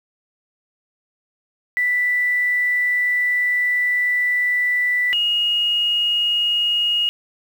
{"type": "tone pair in turn", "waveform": "sine", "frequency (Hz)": [1975.5, 2870], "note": ["B6", "F7"], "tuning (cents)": [0, 47], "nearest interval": "tritone", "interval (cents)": 647, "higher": "second", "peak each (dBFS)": [-16, -16], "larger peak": "neither", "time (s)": [[1.77, 5.13], [5.13, 7.09]], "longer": "first", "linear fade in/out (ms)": 0, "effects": ["7-bit"]}